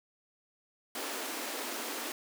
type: high-pass noise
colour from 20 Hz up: pink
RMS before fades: -38 dBFS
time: 0.95-2.12 s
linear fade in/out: 2 ms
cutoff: 240 Hz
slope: 96 dB/octave
effects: none